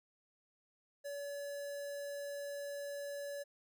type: tone with notch filter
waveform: square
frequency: 570 Hz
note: C#5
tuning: 48 cents sharp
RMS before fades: -43 dBFS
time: 1.04-3.44 s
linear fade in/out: 20 ms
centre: 2700 Hz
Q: 1.7
effects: none